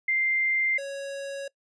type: tone pair in turn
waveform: sine / square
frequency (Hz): 2093 / 554.4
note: C7 / C#5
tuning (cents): 0 / 0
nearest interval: octave + major seventh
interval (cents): 2300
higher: first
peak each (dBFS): -22 / -33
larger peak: first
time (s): 0.08-0.78 / 0.78-1.48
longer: neither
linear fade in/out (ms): 5
effects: noise-tail reverb RT60 0.1 s tail -23 dB re dry + resampled to 22050 Hz